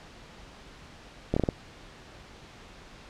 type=slowing click train; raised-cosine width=2 ms; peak=-11 dBFS; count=5; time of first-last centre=1.34-1.488 s; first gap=25 ms; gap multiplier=1.27; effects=pink hiss -49 dBFS RMS until 3.09 s + low-pass 5000 Hz 12 dB/octave